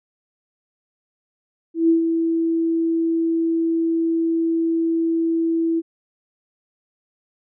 sine tone with ADSR envelope, 329.6 Hz, E4, in tune, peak -11 dBFS, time 1.74-5.82 s, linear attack 150 ms, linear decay 120 ms, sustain -6 dB, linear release 36 ms, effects none

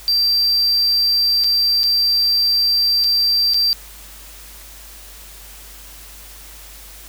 triangle tone with dropouts, 4700 Hz, D8, 1 cent sharp, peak -12 dBFS, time 0.08-3.73 s, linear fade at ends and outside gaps 0 ms, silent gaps 1.438-1.443 / 1.833-1.839 / 3.039-3.043 / 3.536-3.543 s, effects added 50 Hz sine -41 dBFS peak until 7.08 s + white hiss -40 dBFS RMS until 7.08 s

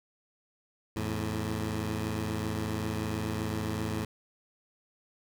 15% pulse tone pair together, 83 / 108.22 Hz, E2 / A2, +12 / -28 cents, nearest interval perfect fourth, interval 460 cents, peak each -29 / -26 dBFS, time 0.96-4.05 s, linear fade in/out 5 ms, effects none

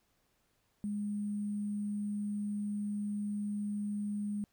sine tone with sample-and-hold, 206.4 Hz, G#3, 10 cents flat, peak -33 dBFS, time 0.84-4.44 s, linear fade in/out 0 ms, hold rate 8820 Hz, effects pink hiss -75 dBFS RMS until 4.52 s

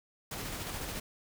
pink noise with tremolo, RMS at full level -38 dBFS, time 0.31-1 s, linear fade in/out 5 ms, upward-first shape square, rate 14 Hz, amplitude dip 25%, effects none

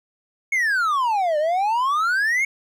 triangle exponential two-way sweep, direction down then up, 2217 to 587.3 to 2217 Hz, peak -16 dBFS, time 0.52-2.45 s, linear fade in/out 5 ms, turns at 1.38 s, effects none

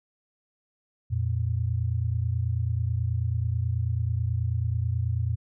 sine tone pair together, 87.31 / 116.54 Hz, F2 / A#2, 0 / 0 cents, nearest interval perfect fourth, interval 500 cents, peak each -27 / -26 dBFS, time 1.1-5.36 s, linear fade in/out 20 ms, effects none

